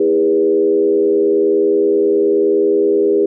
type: tone with frequency modulation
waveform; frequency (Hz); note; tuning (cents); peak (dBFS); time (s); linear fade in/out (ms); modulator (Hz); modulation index
sine; 404.5; G#4; -46; -10; 0-3.26; 5; 81; 0.89
effects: none